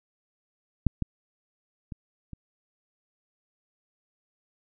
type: clicks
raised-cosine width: 5 ms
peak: -8 / -14 / -24 / -27 dBFS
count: 4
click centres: 0.867 / 1.023 / 1.922 / 2.333 s
effects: none